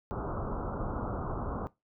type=low-pass noise; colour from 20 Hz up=pink; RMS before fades=-35 dBFS; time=0.11-1.67 s; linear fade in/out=0 ms; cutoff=1400 Hz; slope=96 dB/octave; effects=noise-tail reverb RT60 0.2 s tail -19 dB re dry